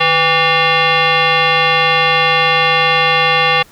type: tone with frequency modulation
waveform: sine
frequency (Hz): 806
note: G5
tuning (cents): +48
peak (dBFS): -9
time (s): 0-3.63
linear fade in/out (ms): 10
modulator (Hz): 653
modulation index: 4.2
effects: pink hiss -45 dBFS RMS until 3.71 s